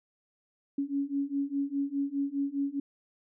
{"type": "beating tone pair", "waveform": "sine", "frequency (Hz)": [277.2, 282.1], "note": ["C#4", "C#4"], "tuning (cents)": [0, 30], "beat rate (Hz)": 4.9, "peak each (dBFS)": [-32, -31], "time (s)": [0.78, 2.8], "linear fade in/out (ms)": 5, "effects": []}